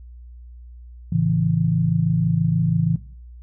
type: chord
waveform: sine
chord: A major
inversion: none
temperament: equal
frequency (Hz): 110 / 138.59 / 164.81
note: A2 / C#3 / E3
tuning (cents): 0 / 0 / 0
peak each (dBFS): -23 / -22 / -19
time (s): 1.12-2.96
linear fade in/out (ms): 5
effects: noise-tail reverb RT60 0.5 s tail -17 dB re dry + added 60 Hz sine -38 dBFS peak until 3.42 s